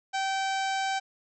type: harmonic tone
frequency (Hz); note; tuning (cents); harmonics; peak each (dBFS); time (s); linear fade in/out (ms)
774; G5; -22; 1 / 2 / 3 / 4 / 5 / 6 / 7 / 8 / 9 / 10; -28 / -34 / -38 / -40 / -42 / -44 / -45 / -46 / -47 / -48; 0.13-1; 20
effects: none